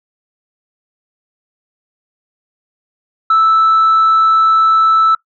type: tone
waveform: sine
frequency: 1316 Hz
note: E6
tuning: 3 cents flat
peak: -5 dBFS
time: 3.3-5.15 s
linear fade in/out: 5 ms
effects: noise-tail reverb RT60 0.1 s tail -20 dB re dry + tanh soft clip ceiling -5 dBFS